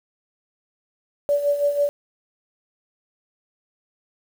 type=tone with tremolo; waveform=sine; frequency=576 Hz; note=D5; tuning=34 cents flat; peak=-15 dBFS; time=1.29-1.89 s; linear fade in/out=0 ms; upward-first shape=sine; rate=6.1 Hz; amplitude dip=65%; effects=7-bit